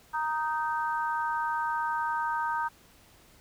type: chord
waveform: sine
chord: Eb major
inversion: second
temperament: equal with one note detuned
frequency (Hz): 932.3 / 1244.5 / 1550.9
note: Bb5 / Eb6 / G6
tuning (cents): 0 / 0 / -19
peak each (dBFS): -29 / -34 / -34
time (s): 0.13-2.69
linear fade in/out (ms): 20
effects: pink hiss -58 dBFS RMS until 3.4 s